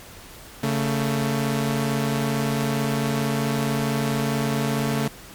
sawtooth tone pair together, 140.23 / 222.6 Hz, C#3 / A3, +20 / +20 cents, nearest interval minor sixth, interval 800 cents, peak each -20 dBFS, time 0.63-5.08 s, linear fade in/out 5 ms, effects pink hiss -43 dBFS RMS until 5.34 s + MP3 96 kbps

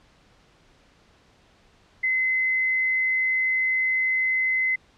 sine tone, 2047 Hz, C7, 38 cents flat, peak -20 dBFS, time 2.03-4.76 s, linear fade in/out 10 ms, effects pink hiss -58 dBFS RMS until 4.97 s + low-pass 5000 Hz 12 dB/octave

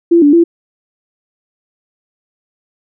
sine tone with pitch steps, 339.7 / 289.9 / 338.5 Hz, F4 / D4 / E4, -48 / -22 / +46 cents, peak -4 dBFS, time 0.11-0.44 s, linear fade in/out 10 ms, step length 110 ms, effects none

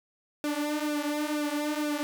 sawtooth tone with flanger, 297.2 Hz, D4, 21 cents sharp, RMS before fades -30 dBFS, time 0.44-2.03 s, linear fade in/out 0 ms, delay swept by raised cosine 0.97 to 6.07 ms, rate 2.1 Hz, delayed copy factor -0.75, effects none

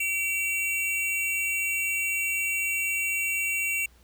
square tone pair together, 2294 / 2728 Hz, D7 / F7, -41 / -41 cents, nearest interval minor third, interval 300 cents, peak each -30 / -28 dBFS, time 0-3.86 s, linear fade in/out 5 ms, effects added 60 Hz sine -55 dBFS peak until 4.03 s + pink hiss -61 dBFS RMS until 4.03 s

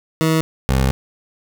20% pulse tone pair in turn, 160 / 66 Hz, D#3 / C2, +49 / +16 cents, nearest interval octave + minor third, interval 1533 cents, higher first, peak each -9 dBFS, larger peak neither, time 0.21-0.41 / 0.69-0.91 s, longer second, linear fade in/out 0 ms, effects none

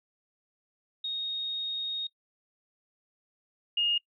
sine tone pair in turn, 3729 / 2847 Hz, A#7 / F7, 0 / +33 cents, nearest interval perfect fourth, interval 467 cents, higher first, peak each -30 / -24 dBFS, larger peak second, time 1.04-2.07 / 3.77-3.98 s, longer first, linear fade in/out 5 ms, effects noise-tail reverb RT60 0.1 s tail -23 dB re dry

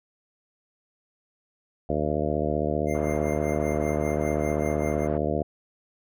harmonic tone, 75.4 Hz, D2, 46 cents sharp, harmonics 1 / 2 / 3 / 4 / 5 / 6 / 7 / 8 / 9, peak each -32 / -32 / -32 / -32 / -32 / -32 / -32 / -32 / -32 dBFS, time 1.89-5.43 s, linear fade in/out 5 ms
square tone with tremolo, 2103 Hz, C7, 8 cents sharp, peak -36 dBFS, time 2.86-5.08 s, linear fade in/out 50 ms, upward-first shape triangle, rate 5.1 Hz, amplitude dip 95%
white low-pass noise, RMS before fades -40 dBFS, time 2.94-5.18 s, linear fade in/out 10 ms, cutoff 1300 Hz, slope 24 dB/octave
effects none

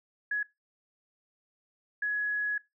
sine tone bursts at uneven times, 1681 Hz, G#6, 20 cents sharp, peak -27 dBFS, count 2, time 0.31-0.43 / 2.02-2.58 s, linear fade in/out 5 ms, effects noise-tail reverb RT60 0.2 s tail -21 dB re dry

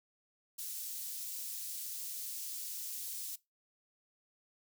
white high-pass noise, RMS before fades -42 dBFS, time 0.58-3.36 s, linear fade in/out 10 ms, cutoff 5200 Hz, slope 12 dB/octave, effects noise-tail reverb RT60 0.2 s tail -20 dB re dry

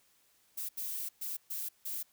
violet noise bursts at uneven times, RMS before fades -38 dBFS, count 5, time 0.57-0.69 / 0.77-1.09 / 1.21-1.37 / 1.5-1.69 / 1.85-2.03 s, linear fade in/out 10 ms, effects white hiss -69 dBFS RMS until 2.12 s

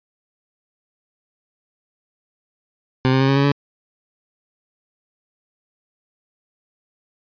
20% pulse tone with pitch steps, 130 / 132.35 / 134.74 / 137.17 / 139.65 / 142.18 Hz, C3 / C3 / C#3 / C#3 / C#3 / C#3, -11 / +20 / -49 / -18 / +13 / +44 cents, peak -9 dBFS, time 3.05-3.518 s, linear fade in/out 0 ms, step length 78 ms, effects resampled to 11025 Hz

